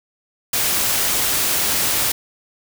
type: noise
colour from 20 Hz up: white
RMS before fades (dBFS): -19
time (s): 0.53-2.12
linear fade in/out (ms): 5
effects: none